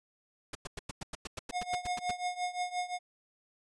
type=noise bursts; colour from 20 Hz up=pink; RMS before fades=-39 dBFS; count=14; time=0.53-2.112 s; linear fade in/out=5 ms; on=22 ms; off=98 ms
type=tone with tremolo; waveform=square; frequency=720 Hz; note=F#5; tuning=47 cents flat; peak=-30 dBFS; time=1.52-2.99 s; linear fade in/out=50 ms; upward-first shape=triangle; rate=5.7 Hz; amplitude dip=90%
effects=resampled to 22050 Hz